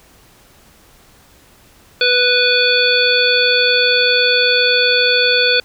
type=harmonic tone; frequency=493.9 Hz; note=B4; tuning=in tune; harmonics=1 / 3 / 5 / 7 / 9; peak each=-17 / -17 / -17 / -17 / -17 dBFS; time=2.01-5.6 s; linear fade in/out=2 ms; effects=pink hiss -48 dBFS RMS until 5.64 s